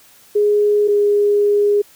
sine tone pair in turn, 415.3 / 411 Hz, G#4 / G#4, 0 / -18 cents, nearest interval unison, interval 18 cents, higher first, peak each -11 dBFS, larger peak neither, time 0.35-0.88 / 0.88-1.82 s, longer second, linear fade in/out 10 ms, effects white hiss -48 dBFS RMS until 1.95 s

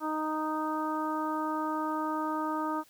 harmonic tone, 310 Hz, D#4, 6 cents flat, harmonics 1 / 2 / 3 / 4 / 5, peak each -33 / -39 / -34 / -35 / -46 dBFS, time 0-2.84 s, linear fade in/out 50 ms, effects white hiss -61 dBFS RMS until 2.89 s

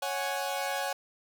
sawtooth chord, C# suspended fourth, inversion none, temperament equal, 554.4 / 740 / 830.6 Hz, C#5 / F#5 / G#5, 0 / 0 / 0 cents, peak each -31 dBFS, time 0.02-0.93 s, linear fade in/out 5 ms, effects none

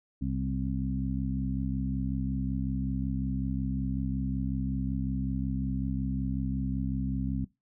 harmonic tone with a mistuned harmonic, 65.41 Hz, C2, in tune, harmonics 1 / 2 / 3 / 4, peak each -34 / -34 / -34 / -34 dBFS, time 0.21-7.45 s, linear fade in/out 10 ms, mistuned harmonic 1, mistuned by -57 cents, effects noise-tail reverb RT60 0.2 s tail -20 dB re dry

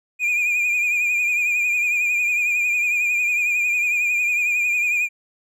triangle tone with vibrato, 2432 Hz, D#7, 40 cents flat, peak -16 dBFS, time 0.19-5.09 s, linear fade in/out 50 ms, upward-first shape triangle, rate 11 Hz, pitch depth 57 cents each way, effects none

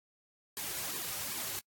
white noise with flanger, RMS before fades -38 dBFS, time 0.57-1.59 s, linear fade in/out 0 ms, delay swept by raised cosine 1.4 to 4.5 ms, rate 2.6 Hz, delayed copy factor -0.95, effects noise-tail reverb RT60 0.1 s tail -26 dB re dry + AAC 64 kbps

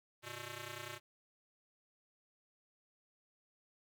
5% pulse ring-modulated tone, 242.6 Hz, B3, 31 cents flat, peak -30 dBFS, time 0.22-1 s, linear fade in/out 50 ms, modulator 834 Hz, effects none

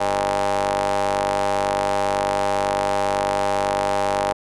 sawtooth ring-modulated tone, 98 Hz, G2, in tune, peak -12 dBFS, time 0-4.33 s, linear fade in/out 10 ms, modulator 711 Hz, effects resampled to 24000 Hz

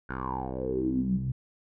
10% pulse tone with low-pass filter sweep, 64.7 Hz, C2, 19 cents flat, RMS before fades -30 dBFS, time 0.09-1.32 s, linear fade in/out 10 ms, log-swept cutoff 1500 to 130 Hz, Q 9.8, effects none

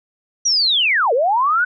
sine linear two-way sweep, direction down then up, 5870 to 444.4 to 1517 Hz, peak -13 dBFS, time 0.45-1.65 s, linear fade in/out 10 ms, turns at 1.13 s, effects none

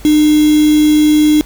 sine tone with quantisation, 302.7 Hz, D#4, 48 cents flat, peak -6 dBFS, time 0.05-1.41 s, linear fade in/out 0 ms, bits 3, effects added 50 Hz sine -31 dBFS peak until 1.45 s + pink hiss -38 dBFS RMS until 1.45 s

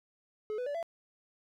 triangle tone with pitch steps, 427.6 / 496.9 / 577.4 / 671 Hz, A4 / B4 / D5 / E5, -49 / +11 / -30 / +31 cents, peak -31 dBFS, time 0.5-0.828 s, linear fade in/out 0 ms, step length 82 ms, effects none

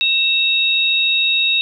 sine tone pair together, 2667 / 3766 Hz, E7 / A#7, +20 / +17 cents, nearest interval tritone, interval 597 cents, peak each -17 / -15 dBFS, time 0.01-1.61 s, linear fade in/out 0 ms, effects none

